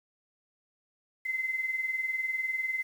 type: tone pair together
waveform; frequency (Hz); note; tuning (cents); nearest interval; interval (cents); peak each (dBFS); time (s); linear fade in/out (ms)
sine; 2058 / 2078; C7 / C7; -29 / -12; unison; 17; -30 / -36; 1.25-2.83; 10
effects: 9-bit